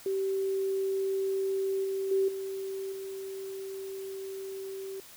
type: tone with level steps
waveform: sine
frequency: 386.7 Hz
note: G4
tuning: 24 cents flat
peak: -27 / -29 / -23 / -33 / -36 dBFS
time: 0.06-5 s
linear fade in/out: 2 ms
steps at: 1.84 / 2.11 / 2.28 / 2.92 s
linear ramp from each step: 5 ms
effects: white hiss -51 dBFS RMS until 5.16 s